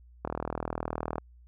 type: click train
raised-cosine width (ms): 1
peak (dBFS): -17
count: 38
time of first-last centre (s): 0.25-1.182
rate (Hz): 39.7
effects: added 60 Hz sine -52 dBFS peak until 1.47 s